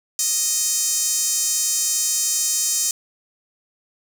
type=tone with high-pass filter; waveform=sawtooth; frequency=622.3 Hz; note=D#5; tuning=in tune; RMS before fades=-21 dBFS; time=0.19-2.91 s; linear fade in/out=2 ms; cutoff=6700 Hz; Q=3.2; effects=none